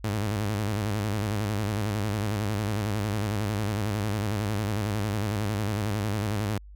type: tone with vibrato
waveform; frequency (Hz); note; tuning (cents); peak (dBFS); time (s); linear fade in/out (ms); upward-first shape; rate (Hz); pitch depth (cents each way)
sawtooth; 104.3; G#2; +8; -22; 0.04-6.58; 5; square; 11; 83
effects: added 50 Hz sine -43 dBFS peak until 6.75 s